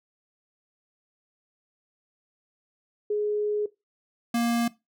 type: tone pair in turn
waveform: sine / square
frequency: 418.5 / 234.9 Hz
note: G#4 / A#3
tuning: +13 / +13 cents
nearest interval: minor seventh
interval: 1000 cents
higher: first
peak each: -23 dBFS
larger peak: neither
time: 3.1-3.66 / 4.34-4.68 s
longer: first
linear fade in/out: 5 ms
effects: noise-tail reverb RT60 0.2 s tail -18 dB re dry